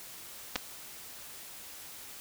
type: clicks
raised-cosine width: 0.2 ms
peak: -13 dBFS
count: 2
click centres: 0.557 / 0.561 s
effects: white hiss -47 dBFS RMS until 2.2 s